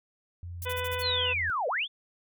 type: tone with pitch glide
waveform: sine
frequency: 87.31 to 86.16 Hz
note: F2 to F2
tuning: 0 to -23 cents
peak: -36 dBFS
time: 0.43-1.5 s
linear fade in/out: 0 ms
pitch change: -23 cents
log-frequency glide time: 0.69-1.17 s
type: noise bursts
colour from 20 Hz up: violet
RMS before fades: -38 dBFS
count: 6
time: 0.62-1.022 s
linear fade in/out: 2 ms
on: 32 ms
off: 42 ms
type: harmonic tone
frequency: 498.7 Hz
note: B4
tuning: 17 cents sharp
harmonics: 1 / 2 / 3 / 4 / 5 / 6 / 7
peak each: -33 / -36 / -38 / -39 / -40 / -41 / -41 dBFS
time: 0.65-1.34 s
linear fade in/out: 20 ms
type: linear two-way sweep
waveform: sine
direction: down then up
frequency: 4428 to 460 to 3606 Hz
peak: -26 dBFS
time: 1.01-1.88 s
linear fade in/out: 50 ms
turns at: 1.68 s
effects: MP3 96 kbps